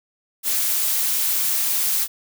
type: noise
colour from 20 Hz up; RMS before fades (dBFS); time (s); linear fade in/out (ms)
blue; -21; 0.43-2.08; 50
effects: none